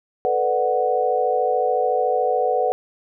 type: chord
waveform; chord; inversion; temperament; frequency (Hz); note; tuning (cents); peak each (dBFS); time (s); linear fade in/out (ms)
sine; B minor seventh; third; equal; 440 / 493.9 / 587.3 / 740; A4 / B4 / D5 / F#5; 0 / 0 / 0 / 0; -25 / -21 / -26 / -21; 0.25-2.72; 0
effects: none